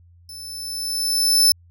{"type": "tone with level ramp", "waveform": "sawtooth", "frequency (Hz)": 5274, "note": "E8", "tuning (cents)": 0, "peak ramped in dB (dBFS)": [-33, -8], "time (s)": [0.29, 1.52], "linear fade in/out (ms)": 2, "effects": ["added 86 Hz sine -48 dBFS peak until 1.7 s"]}